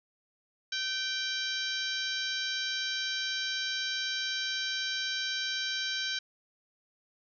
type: harmonic tone with a mistuned harmonic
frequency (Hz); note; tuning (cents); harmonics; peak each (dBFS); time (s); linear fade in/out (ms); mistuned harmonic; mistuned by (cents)
784; G5; 0; 2 / 3 / 4 / 5 / 6 / 7 / 8; -36 / -42 / -37 / -36 / -41 / -40 / -46; 0.72-6.19; 5; 2; -32
effects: none